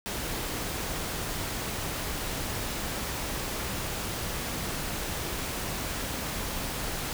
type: noise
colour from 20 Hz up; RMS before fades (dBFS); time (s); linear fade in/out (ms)
pink; -33; 0.06-7.13; 0
effects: none